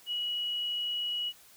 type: tone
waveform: sine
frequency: 2917 Hz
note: F#7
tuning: 25 cents flat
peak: -30 dBFS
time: 0.06-1.33 s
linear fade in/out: 50 ms
effects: white hiss -57 dBFS RMS until 1.56 s